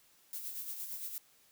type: noise with tremolo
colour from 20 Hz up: violet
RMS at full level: -40 dBFS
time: 0.33-1.18 s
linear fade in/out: 0 ms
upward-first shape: sine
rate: 8.7 Hz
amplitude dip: 50%
effects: white hiss -66 dBFS RMS until 1.51 s